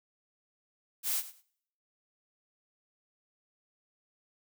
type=noise with echo; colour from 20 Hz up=blue; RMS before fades=-31 dBFS; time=1.03-1.23 s; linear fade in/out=50 ms; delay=100 ms; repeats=2; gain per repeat=-15 dB; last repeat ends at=1.43 s; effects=noise-tail reverb RT60 0.7 s tail -25 dB re dry